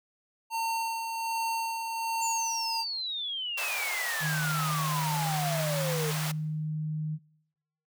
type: tone with tremolo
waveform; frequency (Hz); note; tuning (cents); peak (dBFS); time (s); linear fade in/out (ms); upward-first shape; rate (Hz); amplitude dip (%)
square; 909; A#5; -44; -28; 0.5-2.85; 50; sine; 1.3; 40
type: exponential sweep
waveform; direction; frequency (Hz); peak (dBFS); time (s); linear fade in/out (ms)
sine; down; 7260 to 440; -31; 2.21-6.12; 20
type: high-pass noise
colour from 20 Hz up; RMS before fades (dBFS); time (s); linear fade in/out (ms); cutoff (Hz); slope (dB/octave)
pink; -35; 3.57-6.32; 10; 660; 24
type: tone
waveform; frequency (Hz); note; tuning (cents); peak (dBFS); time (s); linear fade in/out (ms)
sine; 154.5; D#3; -12; -29; 4.2-7.19; 50
effects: noise-tail reverb RT60 0.9 s tail -25 dB re dry